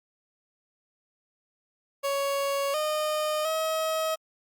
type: tone with pitch steps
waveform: 30% pulse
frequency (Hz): 557 / 612 / 637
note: C#5 / D#5 / D#5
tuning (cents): +8 / -29 / +41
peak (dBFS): -23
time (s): 2.03-4.16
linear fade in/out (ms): 20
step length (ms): 710
effects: Opus 48 kbps